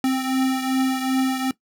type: beating tone pair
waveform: square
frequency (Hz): 261.6 / 264.2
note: C4 / C4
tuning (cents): 0 / +17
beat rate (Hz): 2.6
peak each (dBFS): -21 / -27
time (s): 0.04-1.51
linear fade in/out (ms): 2
effects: noise-tail reverb RT60 0.1 s tail -18 dB re dry